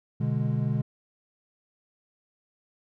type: chord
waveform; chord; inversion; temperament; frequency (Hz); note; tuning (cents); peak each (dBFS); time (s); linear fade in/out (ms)
triangle; G# diminished; first; equal; 123.47 / 146.83 / 207.7; B2 / D3 / G#3; 0 / 0 / 0; -25 / -26 / -29; 0.2-0.82; 10
effects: none